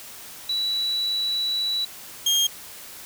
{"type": "tone pair in turn", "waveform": ["sine", "30% pulse"], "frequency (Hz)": [3934, 3226], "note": ["B7", "G7"], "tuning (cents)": [-7, 49], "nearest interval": "minor third", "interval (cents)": 344, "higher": "first", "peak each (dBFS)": [-22, -15], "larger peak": "second", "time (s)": [[0.49, 1.85], [2.26, 2.47]], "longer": "first", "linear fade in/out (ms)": 5, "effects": ["white hiss -41 dBFS RMS until 3.05 s"]}